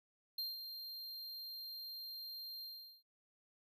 square tone with ADSR envelope, 4186 Hz, C8, in tune, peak -38 dBFS, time 0.38-3.03 s, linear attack 5 ms, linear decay 180 ms, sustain -8 dB, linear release 400 ms, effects none

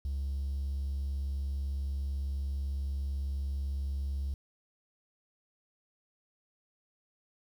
triangle tone, 69 Hz, C#2, 7 cents flat, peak -28 dBFS, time 0.05-4.34 s, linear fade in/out 0 ms, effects tanh soft clip ceiling -27 dBFS + 10-bit

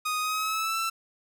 sawtooth tone with pitch glide, 1244.5 to 1333.8 Hz, D#6 to E6, 0 to +20 cents, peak -23 dBFS, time 0.05-0.9 s, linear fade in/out 10 ms, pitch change +120 cents, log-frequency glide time 0.2-0.79 s, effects none

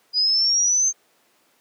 sine exponential sweep, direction up, 4900 to 6360 Hz, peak -16 dBFS, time 0.13-0.93 s, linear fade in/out 50 ms, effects pink hiss -61 dBFS RMS until 1.6 s + high-pass 300 Hz 12 dB/octave

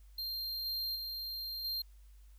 square tone with level steps, 4186 Hz, C8, in tune, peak -37 / -35 / -39 / -35 dBFS, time 0.18-1.82 s, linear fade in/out 5 ms, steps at 0.65 / 0.95 / 1.64 s, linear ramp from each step 10 ms, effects added 50 Hz sine -54 dBFS peak until 2.38 s + white hiss -72 dBFS RMS until 2.38 s

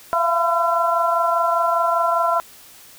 sine tone cluster, 673 / 698 / 1011 / 1354 Hz, E5 / F5 / B5 / E6, +36 / -1 / +40 / +46 cents, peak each -21 / -26 / -20 / -21 dBFS, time 0.13-2.4 s, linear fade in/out 0 ms, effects white hiss -45 dBFS RMS until 2.98 s

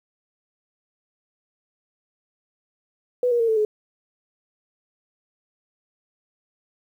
sine tone with pitch steps, 494.6 / 476.4 / 458.8 / 441.9 / 425.6 Hz, B4 / A#4 / A#4 / A4 / G#4, +3 / +38 / -28 / +7 / +42 cents, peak -17 dBFS, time 3.23-3.65 s, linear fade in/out 2 ms, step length 84 ms, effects 9-bit

